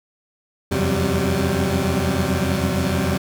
20% pulse tone cluster, 83 / 89.7 / 131.7 / 188.7 / 197.4 Hz, E2 / F2 / C3 / F#3 / G3, +12 / +47 / +12 / +34 / +12 cents, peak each -20 dBFS, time 0.71-3.18 s, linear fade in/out 10 ms, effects none

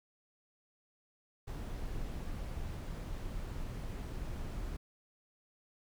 brown noise, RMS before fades -40 dBFS, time 1.47-4.77 s, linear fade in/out 10 ms, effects none

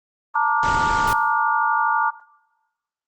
sine chord, Bb major seventh, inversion third, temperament equal with one note detuned, 880 / 932.3 / 1174.7 / 1429.6 Hz, A5 / Bb5 / D6 / F6, 0 / 0 / 0 / +40 cents, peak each -22 dBFS, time 0.34-2.11 s, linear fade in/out 20 ms
pink noise, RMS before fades -27 dBFS, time 0.63-1.13 s, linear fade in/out 0 ms
effects noise-tail reverb RT60 1.0 s tail -21 dB re dry + Opus 24 kbps

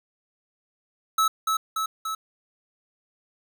square tone with echo, 1300 Hz, E6, 24 cents flat, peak -19 dBFS, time 1.18-1.28 s, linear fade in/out 5 ms, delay 290 ms, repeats 3, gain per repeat -3 dB, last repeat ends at 2.15 s, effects 9-bit

